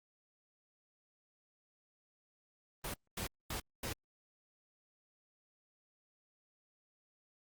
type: noise bursts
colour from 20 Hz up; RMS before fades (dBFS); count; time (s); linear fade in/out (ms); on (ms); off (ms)
pink; -40; 4; 2.84-3.93; 5; 100; 230
effects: Opus 24 kbps